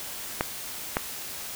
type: clicks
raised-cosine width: 0.5 ms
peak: -8 dBFS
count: 2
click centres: 0.409 / 0.969 s
effects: white hiss -37 dBFS RMS until 1.55 s